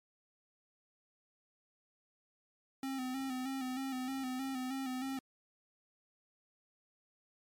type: tone with vibrato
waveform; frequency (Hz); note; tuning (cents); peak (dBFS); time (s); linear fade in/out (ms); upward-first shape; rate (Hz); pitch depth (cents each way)
square; 261.6; C4; 0; -37; 2.83-5.19; 2; square; 3.2; 42
effects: MP3 96 kbps

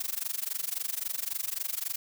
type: noise with amplitude modulation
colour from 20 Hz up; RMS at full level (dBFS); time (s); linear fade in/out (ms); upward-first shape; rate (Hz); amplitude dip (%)
blue; -30; 0-1.96; 5; sine; 23.7; 95
effects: none

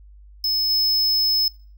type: tone with level steps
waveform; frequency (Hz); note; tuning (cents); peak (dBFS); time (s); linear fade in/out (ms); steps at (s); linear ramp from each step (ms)
square; 5200; E8; -24; -20 / -18; 0.44-1.48; 2; 0.69; 20
effects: noise-tail reverb RT60 0.4 s tail -22 dB re dry + added 50 Hz sine -43 dBFS peak until 1.77 s

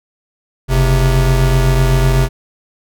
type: tone pair together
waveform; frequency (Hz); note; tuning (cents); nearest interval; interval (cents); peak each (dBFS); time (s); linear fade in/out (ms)
square; 46.25 / 130.81; F#1 / C3; 0 / 0; octave + tritone; 1800; -13; 0.68-2.29; 50
effects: none

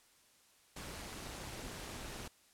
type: noise with amplitude modulation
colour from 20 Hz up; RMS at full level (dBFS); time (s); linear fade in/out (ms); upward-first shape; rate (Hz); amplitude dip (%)
pink; -43; 0.76-2.28; 5; sine; 215; 65
effects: white hiss -67 dBFS RMS until 2.53 s + low-pass 11000 Hz 12 dB/octave

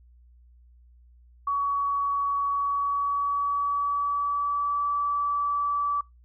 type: tone with pitch glide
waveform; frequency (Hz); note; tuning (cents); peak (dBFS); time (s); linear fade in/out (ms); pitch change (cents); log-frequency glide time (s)
sine; 1128 to 1154.4; C#6 to D6; +30 to -30; -23; 1.47-6.01; 5; +40; 2.48-4.86
effects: noise-tail reverb RT60 0.2 s tail -24 dB re dry + added 60 Hz sine -52 dBFS peak until 6.24 s

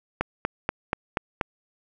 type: click train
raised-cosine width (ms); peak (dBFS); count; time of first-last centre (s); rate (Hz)
0.5; -8; 6; 0.21-1.412; 4.16
effects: none

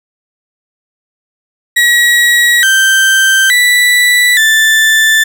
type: tone with pitch steps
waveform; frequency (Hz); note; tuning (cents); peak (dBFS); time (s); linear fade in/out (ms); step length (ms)
35% pulse; 1915 / 1562 / 1967 / 1764; A#6 / G6 / B6 / A6; +46 / -7 / -7 / +4; -4; 1.76-5.24; 10; 870
effects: none

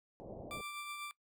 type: low-pass noise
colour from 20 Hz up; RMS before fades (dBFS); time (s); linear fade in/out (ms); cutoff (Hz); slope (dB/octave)
white; -48; 0.2-0.61; 0; 730; 48
type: tone with tremolo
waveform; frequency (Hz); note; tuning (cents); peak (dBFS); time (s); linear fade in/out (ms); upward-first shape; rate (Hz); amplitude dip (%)
20% pulse; 1176; D6; +2; -36; 0.51-1.11; 0; triangle; 8.1; 40
effects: noise-tail reverb RT60 0.1 s tail -19 dB re dry

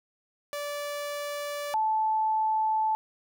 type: tone pair in turn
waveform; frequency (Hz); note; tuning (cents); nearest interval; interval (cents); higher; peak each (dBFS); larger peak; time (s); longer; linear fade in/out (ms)
sawtooth / sine; 581 / 872.9; D5 / A5; -19 / -14; perfect fifth; 705; second; -28 / -23; second; 0.53-1.74 / 1.74-2.95; neither; 0
effects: none

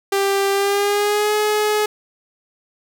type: tone with pitch glide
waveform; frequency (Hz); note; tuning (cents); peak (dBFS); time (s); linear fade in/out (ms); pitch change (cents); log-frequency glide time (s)
sawtooth; 394.6 to 422.9; G4 to G#4; +11 to +31; -12; 0.12-1.86; 5; +120; 0.51-1.34
effects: none

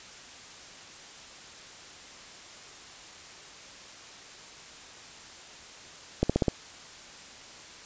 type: accelerating click train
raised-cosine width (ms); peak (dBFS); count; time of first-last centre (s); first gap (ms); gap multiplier
2; -9; 5; 6.23-6.482; 66; 0.97
effects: white hiss -47 dBFS RMS until 7.85 s + resampled to 16000 Hz

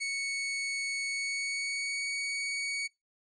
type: tone with pitch glide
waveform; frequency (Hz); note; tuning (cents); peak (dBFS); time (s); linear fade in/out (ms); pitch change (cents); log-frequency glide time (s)
sawtooth; 2218 to 2241; C#7 to C#7; 0 to +18; -28; 0-2.88; 20; +18; 1.04-2.09
effects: noise-tail reverb RT60 0.2 s tail -23 dB re dry + resampled to 22050 Hz

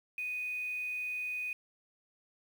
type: tone with quantisation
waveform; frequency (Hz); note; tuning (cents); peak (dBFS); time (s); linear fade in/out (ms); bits
sine; 2489; D#7; 0; -34; 0.18-1.53; 2; 9
effects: none

